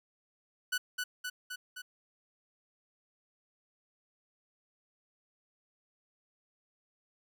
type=tone with echo; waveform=sawtooth; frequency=1486 Hz; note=F#6; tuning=7 cents sharp; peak=-26 dBFS; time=0.72-0.78 s; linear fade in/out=10 ms; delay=260 ms; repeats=4; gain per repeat=-3 dB; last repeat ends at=1.82 s; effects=none